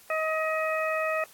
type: harmonic tone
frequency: 632 Hz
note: D#5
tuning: 27 cents sharp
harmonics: 1 / 2 / 3 / 4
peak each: -28 / -31 / -33 / -34 dBFS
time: 0.1-1.24 s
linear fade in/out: 2 ms
effects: white hiss -54 dBFS RMS until 1.33 s + AAC 64 kbps